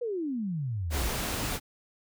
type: exponential sweep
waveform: sine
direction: down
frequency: 502 to 53 Hz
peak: -29 dBFS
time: 0.01-1.1 s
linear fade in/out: 10 ms
type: noise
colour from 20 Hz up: pink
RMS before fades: -32 dBFS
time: 0.9-1.6 s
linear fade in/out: 50 ms
effects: none